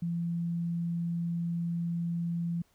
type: tone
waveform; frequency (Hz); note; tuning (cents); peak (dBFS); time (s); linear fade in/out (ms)
sine; 170; F3; -46; -29; 0.02-2.62; 5
effects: pink hiss -69 dBFS RMS until 2.74 s